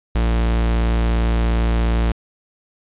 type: tone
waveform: 45% pulse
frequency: 57.2 Hz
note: A#1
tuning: 32 cents flat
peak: -15 dBFS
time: 0.15-2.12 s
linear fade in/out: 5 ms
effects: resampled to 8000 Hz + 8-bit